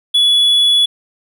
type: tone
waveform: triangle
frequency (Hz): 3406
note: G#7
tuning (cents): +43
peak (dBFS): -7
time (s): 0.14-0.86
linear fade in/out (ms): 10
effects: none